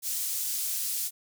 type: high-pass noise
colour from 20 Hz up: pink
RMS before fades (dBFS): -31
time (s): 0.02-1.11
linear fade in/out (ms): 50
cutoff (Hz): 7300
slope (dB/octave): 12
effects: none